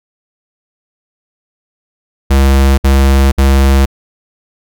square tone bursts, 67.8 Hz, C#2, 38 cents flat, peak -6 dBFS, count 3, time 2.3-3.858 s, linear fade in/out 10 ms, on 480 ms, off 59 ms, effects none

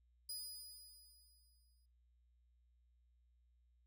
20% pulse tone with exponential decay, 4953 Hz, D#8, 9 cents flat, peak -37 dBFS, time 0.29-1.86 s, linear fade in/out 5 ms, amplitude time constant 340 ms, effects noise-tail reverb RT60 0.5 s tail -22 dB re dry + added 60 Hz sine -70 dBFS peak until 3.86 s

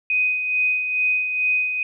sine tone with tremolo, 2501 Hz, D#7, 8 cents sharp, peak -16 dBFS, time 0.1-1.83 s, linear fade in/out 2 ms, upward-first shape sine, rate 2.3 Hz, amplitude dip 50%, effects none

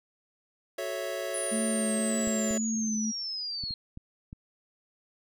square chord, F# minor seventh, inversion none, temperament equal with one note detuned, 370 / 435.4 / 554.4 / 659.3 Hz, F#4 / A4 / C#5 / E5, 0 / -18 / 0 / 0 cents, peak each -40 / -41 / -36 / -37 dBFS, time 0.78-2.58 s, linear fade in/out 5 ms
sine linear sweep, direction down, 9880 to 4186 Hz, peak -32 dBFS, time 1.34-3.74 s, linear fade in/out 2 ms
sine tone with vibrato, 220 Hz, A3, in tune, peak -28 dBFS, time 1.51-3.12 s, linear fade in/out 20 ms, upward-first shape triangle, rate 1.9 Hz, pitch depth 28 cents each way
clicks, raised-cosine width 5 ms, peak -29 dBFS, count 6, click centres 2.274 / 2.509 / 3.638 / 3.708 / 3.974 / 4.329 s
effects none

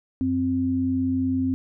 sine tone pair together, 92.49 / 261.6 Hz, F#2 / C4, 0 / 0 cents, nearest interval octave + tritone, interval 1800 cents, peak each -29 / -21 dBFS, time 0.21-1.54 s, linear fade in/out 0 ms, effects none

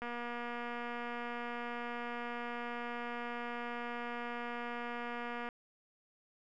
click train, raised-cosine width 0.5 ms, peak -27 dBFS, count 1308, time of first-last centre 0.02-5.489 s, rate 239 Hz, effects none

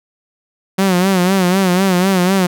sawtooth tone with vibrato, 186 Hz, F#3, 9 cents sharp, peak -7 dBFS, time 0.78-2.47 s, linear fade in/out 10 ms, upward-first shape sine, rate 4 Hz, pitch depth 90 cents each way, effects none

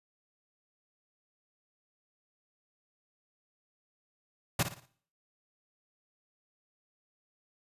pink noise with echo, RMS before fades -27 dBFS, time 4.59-4.63 s, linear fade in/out 5 ms, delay 57 ms, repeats 4, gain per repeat -9 dB, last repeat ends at 4.858 s, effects noise-tail reverb RT60 0.5 s tail -17 dB re dry + resampled to 32000 Hz

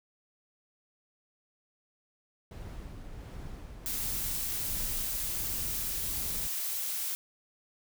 brown noise with tremolo, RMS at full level -41 dBFS, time 2.51-6.47 s, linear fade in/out 2 ms, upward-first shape sine, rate 1.4 Hz, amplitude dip 35%
blue noise, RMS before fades -34 dBFS, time 3.86-7.15 s, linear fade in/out 0 ms
effects none

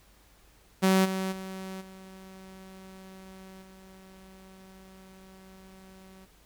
sawtooth tone with level steps, 189.6 Hz, F#3, 43 cents sharp, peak -16 / -25 / -33 / -42 / -46 dBFS, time 0.82-6.26 s, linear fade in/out 20 ms, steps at 1.04 / 1.31 / 1.8 / 3.61 s, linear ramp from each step 20 ms, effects added 50 Hz sine -61 dBFS peak until 6.45 s + pink hiss -61 dBFS RMS until 6.45 s

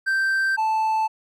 triangle tone pair in turn, 1564 / 877.8 Hz, G6 / A5, -4 / -4 cents, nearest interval minor seventh, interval 1000 cents, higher first, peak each -17 dBFS, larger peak neither, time 0.06-0.57 / 0.57-1.08 s, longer neither, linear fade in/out 20 ms, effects none

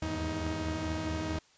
sawtooth tone cluster, 77.4 / 81.9 / 102.1 / 314.8 Hz, D#2 / E2 / G#2 / D#4, -9 / -11 / -29 / +20 cents, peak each -37 / -33 / -37 / -31 dBFS, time 0.02-1.39 s, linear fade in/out 5 ms, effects white hiss -63 dBFS RMS until 1.57 s + resampled to 16000 Hz

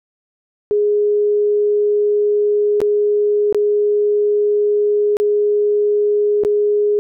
sine tone with dropouts, 415.3 Hz, G#4, in tune, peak -12 dBFS, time 0.71-6.99 s, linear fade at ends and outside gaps 0 ms, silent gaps 2.804-2.816 / 3.526-3.546 / 5.169-5.2 / 6.436-6.449 s, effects none

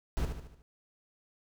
brown noise with echo, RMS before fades -30 dBFS, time 0.17-0.25 s, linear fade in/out 0 ms, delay 74 ms, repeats 5, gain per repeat -6 dB, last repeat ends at 0.62 s, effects none

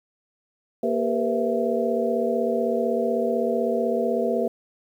sine tone cluster, 235.1 / 397 / 467.1 / 503 / 666 Hz, A#3 / G4 / A#4 / B4 / E5, +15 / +22 / +3 / +32 / +18 cents, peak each -27 dBFS, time 0.83-4.48 s, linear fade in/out 5 ms, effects 9-bit

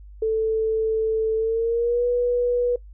sine tone with pitch glide, 441.5 to 487.1 Hz, A4 to B4, +6 to -24 cents, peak -18 dBFS, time 0.22-2.76 s, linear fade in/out 5 ms, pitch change +170 cents, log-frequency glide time 1.37-2.06 s, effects noise-tail reverb RT60 0.1 s tail -19 dB re dry + added 50 Hz sine -40 dBFS peak until 2.93 s

